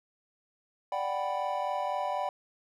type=chord; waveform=triangle; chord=G major seventh; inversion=second; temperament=equal; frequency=587.3 / 740 / 784 / 987.8 Hz; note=D5 / F#5 / G5 / B5; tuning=0 / 0 / 0 / 0 cents; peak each=-33 dBFS; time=0.92-2.29 s; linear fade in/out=2 ms; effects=none